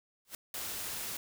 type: noise with exponential growth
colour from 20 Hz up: white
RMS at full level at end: -38 dBFS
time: 0.25-0.35 s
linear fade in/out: 1 ms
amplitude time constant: 21 ms
type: noise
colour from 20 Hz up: white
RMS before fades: -39 dBFS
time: 0.54-1.17 s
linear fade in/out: 2 ms
effects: none